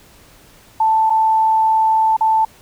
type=tone with dropouts; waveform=sine; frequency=882 Hz; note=A5; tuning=4 cents sharp; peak=-11 dBFS; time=0.8-2.45 s; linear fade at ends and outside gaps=5 ms; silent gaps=1.097-1.103 / 2.167-2.208 s; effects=pink hiss -47 dBFS RMS until 2.61 s